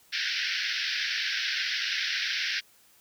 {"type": "band-pass noise", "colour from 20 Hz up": "pink", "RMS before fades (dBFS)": -30, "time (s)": [0.12, 2.61], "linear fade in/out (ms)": 20, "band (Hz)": [1500, 5600], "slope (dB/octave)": 96, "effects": ["white hiss -60 dBFS RMS until 3 s"]}